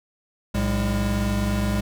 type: tone cluster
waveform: square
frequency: 61.1 / 110.1 / 202.4 Hz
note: B1 / A2 / G#3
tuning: -18 / +2 / -44 cents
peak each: -26 / -28 / -25 dBFS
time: 0.54-1.81 s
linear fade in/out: 10 ms
effects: none